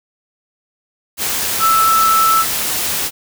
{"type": "tone in noise", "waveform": "sine", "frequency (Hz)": 1318.5, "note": "E6", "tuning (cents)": 0, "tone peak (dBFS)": -10, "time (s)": [1.59, 2.45], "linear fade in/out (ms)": 50, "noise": "white", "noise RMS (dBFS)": -19, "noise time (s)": [1.17, 3.11], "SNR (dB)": 6, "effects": []}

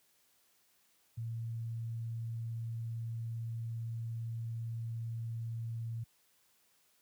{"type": "tone", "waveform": "sine", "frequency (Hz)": 114.7, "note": "A#2", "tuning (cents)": -28, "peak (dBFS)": -36, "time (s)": [1.17, 6.04], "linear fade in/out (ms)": 10, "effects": ["white hiss -71 dBFS RMS until 7.01 s", "high-pass 60 Hz 12 dB/octave"]}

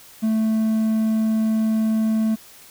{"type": "tone", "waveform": "triangle", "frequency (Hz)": 220, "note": "A3", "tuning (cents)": 0, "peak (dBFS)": -15, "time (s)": [0.22, 2.36], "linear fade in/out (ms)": 20, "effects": ["white hiss -46 dBFS RMS until 2.7 s"]}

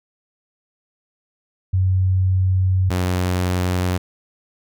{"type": "tone pair in turn", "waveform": ["sine", "sawtooth"], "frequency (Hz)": [93.5, 90.68], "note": ["F#2", "F#2"], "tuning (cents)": [19, -34], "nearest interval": "minor second", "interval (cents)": 53, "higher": "first", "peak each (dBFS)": -14, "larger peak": "neither", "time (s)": [[1.73, 2.9], [2.9, 3.98]], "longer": "first", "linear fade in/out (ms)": 10, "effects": []}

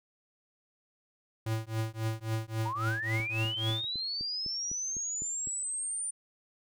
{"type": "tone with tremolo", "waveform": "square", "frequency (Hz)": 111.2, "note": "A2", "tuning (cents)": 19, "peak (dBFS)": -28, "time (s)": [1.46, 3.85], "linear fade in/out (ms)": 5, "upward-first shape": "triangle", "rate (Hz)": 3.7, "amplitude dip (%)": 100}
{"type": "linear sweep", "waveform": "sine", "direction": "up", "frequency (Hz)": [883, 9220], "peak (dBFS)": -32, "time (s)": [2.65, 6.11], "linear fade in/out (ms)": 10}
{"type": "click train", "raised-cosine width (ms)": 3, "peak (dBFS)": -32, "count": 10, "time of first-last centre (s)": [3.2, 5.473], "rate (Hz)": 3.96}
{"effects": []}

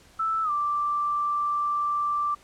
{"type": "tone with pitch glide", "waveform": "sine", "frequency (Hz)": [1318.5, 1174.6], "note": ["E6", "D6"], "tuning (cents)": [0, 0], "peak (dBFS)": -23, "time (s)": [0.19, 2.35], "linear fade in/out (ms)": 10, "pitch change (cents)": -200, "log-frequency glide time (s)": [0.43, 0.51], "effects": ["pink hiss -55 dBFS RMS until 2.43 s", "low-pass 10000 Hz 12 dB/octave"]}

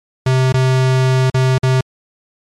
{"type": "tone with dropouts", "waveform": "square", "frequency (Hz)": 130, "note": "C3", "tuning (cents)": -11, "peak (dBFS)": -11, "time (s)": [0.26, 1.81], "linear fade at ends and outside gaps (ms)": 5, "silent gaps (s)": [[0.524, 0.54], [1.301, 1.343], [1.582, 1.631]], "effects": ["low-pass 7000 Hz 12 dB/octave", "MP3 96 kbps"]}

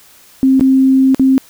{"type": "tone with dropouts", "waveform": "sine", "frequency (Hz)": 265, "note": "C4", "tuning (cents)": 22, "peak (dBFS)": -6, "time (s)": [0.43, 1.38], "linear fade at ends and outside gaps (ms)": 0, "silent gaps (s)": [[0.596, 0.609], [1.146, 1.196]], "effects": ["white hiss -44 dBFS RMS until 1.49 s"]}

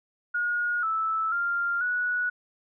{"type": "tone with pitch steps", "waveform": "sine", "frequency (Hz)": [1438, 1313, 1395, 1468], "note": ["F#6", "E6", "F6", "F#6"], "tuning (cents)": [-50, -7, -2, -14], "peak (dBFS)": -24, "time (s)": [0.34, 2.3], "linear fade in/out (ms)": 10, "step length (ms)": 490, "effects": []}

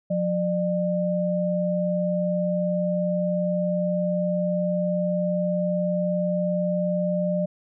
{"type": "tone pair together", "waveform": "sine", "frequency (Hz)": [178.8, 601.4], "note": ["F3", "D5"], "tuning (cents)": [41, 41], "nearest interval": "octave + major sixth", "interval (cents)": 2100, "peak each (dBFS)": -24, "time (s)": [0.1, 7.46], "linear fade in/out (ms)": 10, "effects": []}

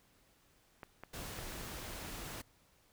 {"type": "clicks", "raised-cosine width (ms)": 0.5, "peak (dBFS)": -31, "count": 4, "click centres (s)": [0.832, 1.036, 1.389, 1.522]}
{"type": "noise", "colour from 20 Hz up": "pink", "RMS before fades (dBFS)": -45, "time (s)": [1.13, 2.42], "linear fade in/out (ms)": 10}
{"effects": ["pink hiss -69 dBFS RMS until 2.92 s"]}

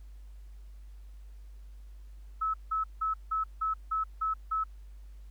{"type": "tone bursts", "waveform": "sine", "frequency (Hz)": 1299, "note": "E6", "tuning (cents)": -26, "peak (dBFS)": -27, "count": 8, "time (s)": [2.41, 4.64], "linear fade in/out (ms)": 10, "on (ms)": 130, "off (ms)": 170, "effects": ["added 50 Hz sine -45 dBFS peak until 5.3 s", "pink hiss -69 dBFS RMS until 5.3 s"]}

